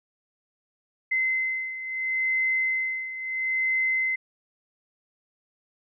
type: beating tone pair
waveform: sine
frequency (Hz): 2058 / 2058.74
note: C7 / C7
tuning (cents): -29 / -29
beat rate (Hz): 0.74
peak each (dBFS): -25 / -30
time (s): 1.11-4.16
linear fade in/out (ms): 10
effects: none